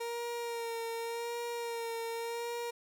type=tone with vibrato; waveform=30% pulse; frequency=466.2 Hz; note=A#4; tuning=in tune; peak=-33 dBFS; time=0-2.71 s; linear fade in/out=10 ms; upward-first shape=sine; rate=0.87 Hz; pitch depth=28 cents each way; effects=none